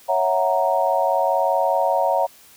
sine chord, F# dominant seventh, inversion second, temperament equal, 554.4 / 659.3 / 740 / 932.3 Hz, C#5 / E5 / F#5 / A#5, 0 / 0 / 0 / 0 cents, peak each -22 dBFS, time 0.08-2.27 s, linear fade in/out 20 ms, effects white hiss -49 dBFS RMS until 2.56 s

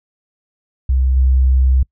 sine tone with level steps, 64.9 Hz, C2, 13 cents flat, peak -11 / -9 dBFS, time 0.89-1.83 s, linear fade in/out 5 ms, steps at 1.16 s, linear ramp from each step 10 ms, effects noise-tail reverb RT60 0.1 s tail -26 dB re dry

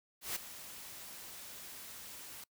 white noise with ADSR envelope, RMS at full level -36 dBFS, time 0.21-2.44 s, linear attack 150 ms, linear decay 7 ms, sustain -13 dB, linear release 4 ms, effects noise-tail reverb RT60 0.1 s tail -24 dB re dry

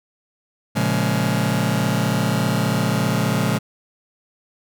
sawtooth chord, Bb minor seventh, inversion none, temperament just, 116.54 / 139.85 / 174.81 / 209.8 Hz, Bb2 / Db3 / F3 / Ab3, 0 / +16 / +2 / +18 cents, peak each -19 dBFS, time 0.75-3.59 s, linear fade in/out 20 ms, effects none

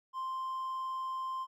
triangle tone, 1046.5 Hz, C6, in tune, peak -32 dBFS, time 0.13-1.47 s, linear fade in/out 50 ms, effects tanh soft clip ceiling -28 dBFS

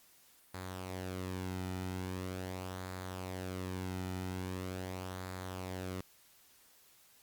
sawtooth tone with flanger, 92.5 Hz, F#2, in tune, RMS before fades -41 dBFS, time 0.54-6.01 s, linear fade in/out 5 ms, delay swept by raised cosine 0.34 to 1.84 ms, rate 0.42 Hz, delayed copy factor -0.5, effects white hiss -64 dBFS RMS until 7.22 s + Opus 48 kbps

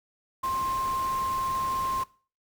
sine tone in noise, 1056 Hz, C6, 16 cents sharp, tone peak -26 dBFS, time 0.43-2.04 s, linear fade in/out 10 ms, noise pink, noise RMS -40 dBFS, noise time 0.43-2.04 s, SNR +11 dB, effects noise-tail reverb RT60 0.4 s tail -20 dB re dry

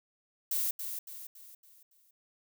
violet noise with echo, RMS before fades -31 dBFS, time 0.51-0.71 s, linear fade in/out 5 ms, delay 280 ms, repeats 5, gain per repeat -7 dB, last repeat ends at 2.11 s, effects none

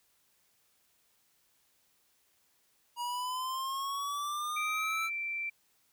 square exponential sweep, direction up, 955 to 1333 Hz, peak -34 dBFS, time 2.96-5.1 s, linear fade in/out 50 ms
sine tone, 2344 Hz, D7, 4 cents flat, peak -33 dBFS, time 4.56-5.5 s, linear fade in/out 10 ms
effects white hiss -71 dBFS RMS until 5.92 s

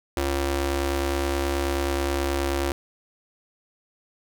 sawtooth ring-modulated tone, 208.6 Hz, G#3, 8 cents sharp, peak -16 dBFS, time 0.17-2.72 s, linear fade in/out 0 ms, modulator 139 Hz, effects none

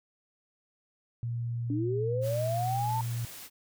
sine tone, 118.1 Hz, A#2, 23 cents sharp, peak -30 dBFS, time 1.23-3.25 s, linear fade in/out 0 ms
sine linear sweep, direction up, 277.2 to 905 Hz, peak -29 dBFS, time 1.7-3.01 s, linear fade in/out 2 ms
white noise, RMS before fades -45 dBFS, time 2.21-3.5 s, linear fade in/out 50 ms
effects none

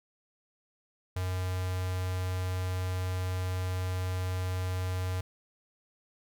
square tone with notch filter, 92 Hz, F#2, 9 cents flat, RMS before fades -32 dBFS, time 1.16-5.21 s, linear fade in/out 5 ms, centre 300 Hz, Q 1.8, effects none

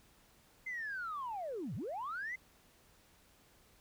sine linear two-way sweep, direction down then up, 2093 to 92.5 to 2093 Hz, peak -37 dBFS, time 0.66-2.36 s, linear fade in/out 10 ms, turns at 1.75 s, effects tanh soft clip ceiling -34 dBFS + pink hiss -66 dBFS RMS until 3.8 s

